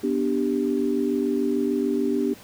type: chord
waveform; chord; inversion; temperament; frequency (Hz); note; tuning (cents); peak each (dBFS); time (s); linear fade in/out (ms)
sine; G major; first; equal; 246.9 / 293.7 / 392; B3 / D4 / G4; 0 / 0 / 0; -25; 0.03-2.34; 10
effects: pink hiss -47 dBFS RMS until 2.43 s + high-pass 60 Hz 12 dB/octave